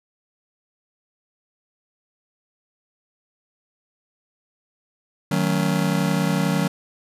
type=chord; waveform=square; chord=D# half-diminished seventh; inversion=none; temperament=just; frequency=155.56 / 186.68 / 224 / 280 Hz; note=D#3 / F#3 / A3 / C#4; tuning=0 / +16 / +31 / +18 cents; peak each=-24 / -23 / -29 / -28 dBFS; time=5.31-6.68 s; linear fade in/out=5 ms; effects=resampled to 32000 Hz